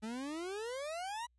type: exponential sweep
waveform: 40% pulse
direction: up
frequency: 210.9 to 987.8 Hz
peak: -38 dBFS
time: 0.02-1.27 s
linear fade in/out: 20 ms
effects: added 60 Hz sine -70 dBFS peak until 1.38 s + resampled to 24000 Hz